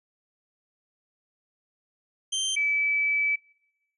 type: tone pair in turn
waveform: 25% pulse / sine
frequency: 3136 / 2302 Hz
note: G7 / D7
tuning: 0 / -35 cents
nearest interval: perfect fourth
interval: 535 cents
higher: first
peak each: -22 dBFS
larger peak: neither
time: 2.32-2.56 / 2.56-3.36 s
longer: second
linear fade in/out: 10 ms
effects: noise-tail reverb RT60 0.9 s tail -25 dB re dry + resampled to 32000 Hz